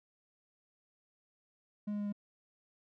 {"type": "tone with pitch steps", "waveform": "triangle", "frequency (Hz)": [208, 206.7, 205.4, 204.1], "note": ["G#3", "G#3", "G#3", "G#3"], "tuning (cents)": [3, -8, -19, -30], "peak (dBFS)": -32, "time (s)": [1.87, 2.126], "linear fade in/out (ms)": 10, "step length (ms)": 64, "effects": []}